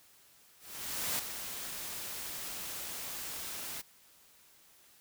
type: noise with ADSR envelope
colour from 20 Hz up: white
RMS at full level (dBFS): -33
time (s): 0.59-3.82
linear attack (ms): 600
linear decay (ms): 6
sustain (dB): -8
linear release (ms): 15
effects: white hiss -62 dBFS RMS until 5 s